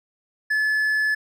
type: tone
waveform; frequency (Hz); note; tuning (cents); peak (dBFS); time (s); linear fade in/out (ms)
triangle; 1725; A6; -35; -17; 0.5-1.15; 10
effects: none